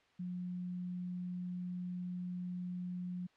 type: tone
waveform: sine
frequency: 179.4 Hz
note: F3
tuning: 47 cents sharp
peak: -38 dBFS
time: 0.19-3.27 s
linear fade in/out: 10 ms
effects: white hiss -69 dBFS RMS until 3.36 s + low-pass 3000 Hz 12 dB/octave